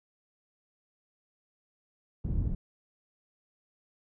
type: low-pass noise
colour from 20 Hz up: pink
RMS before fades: -30 dBFS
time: 2.24-2.55 s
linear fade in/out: 5 ms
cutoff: 150 Hz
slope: 12 dB/octave
effects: none